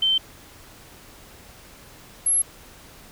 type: tone pair in turn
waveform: sine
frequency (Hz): 3100 / 11089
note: G7 / F9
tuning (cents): -20 / -13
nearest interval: octave + minor seventh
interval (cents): 2207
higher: second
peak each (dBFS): -17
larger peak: neither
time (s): 0.02-0.18 / 2.26-2.42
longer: neither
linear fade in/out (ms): 5
effects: pink hiss -47 dBFS RMS until 3.11 s